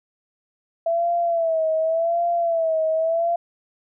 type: tone with vibrato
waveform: sine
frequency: 662 Hz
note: E5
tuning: 7 cents sharp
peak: -18 dBFS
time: 0.86-3.36 s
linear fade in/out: 5 ms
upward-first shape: sine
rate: 0.88 Hz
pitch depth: 71 cents each way
effects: none